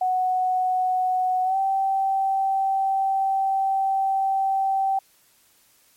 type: tone with pitch glide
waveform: sine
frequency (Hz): 740 to 775.4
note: F#5 to G5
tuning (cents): 0 to -19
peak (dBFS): -19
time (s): 0.01-4.99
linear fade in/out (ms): 5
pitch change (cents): +81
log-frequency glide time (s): 1.44-1.57
effects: white hiss -59 dBFS RMS until 5.96 s + MP3 64 kbps